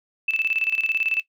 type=tone with tremolo; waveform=sine; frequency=2637 Hz; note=E7; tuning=in tune; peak=-18 dBFS; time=0.28-1.21 s; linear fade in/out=5 ms; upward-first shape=square; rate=18 Hz; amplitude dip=75%; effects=noise-tail reverb RT60 0.1 s tail -17 dB re dry